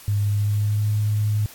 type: tone with pitch glide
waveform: sine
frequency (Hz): 102.4 to 105.52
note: G#2 to G#2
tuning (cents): -24 to +28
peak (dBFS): -18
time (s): 0.08-1.46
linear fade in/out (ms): 0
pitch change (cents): +52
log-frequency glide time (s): 0.25-0.92
effects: white hiss -44 dBFS RMS until 1.54 s + AAC 64 kbps